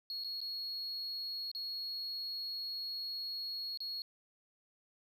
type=tone with dropouts; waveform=sine; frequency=4321 Hz; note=C#8; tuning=45 cents flat; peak=-35 dBFS; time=0.1-4.02 s; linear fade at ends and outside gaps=1 ms; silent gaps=0.238-0.245 / 0.405-0.414 / 1.515-1.549 / 3.774-3.804 s; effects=tanh soft clip ceiling -37 dBFS